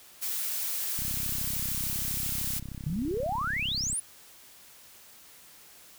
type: noise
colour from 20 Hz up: blue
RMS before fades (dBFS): -32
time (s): 0.21-2.6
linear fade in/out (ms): 20
type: click train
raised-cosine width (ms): 5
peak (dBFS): -27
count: 98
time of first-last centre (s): 0.99-3.929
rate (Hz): 33
type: exponential sweep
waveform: sine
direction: up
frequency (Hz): 137.8 to 10690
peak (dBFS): -28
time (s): 2.86-4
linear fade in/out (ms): 5
effects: white hiss -53 dBFS RMS until 5.98 s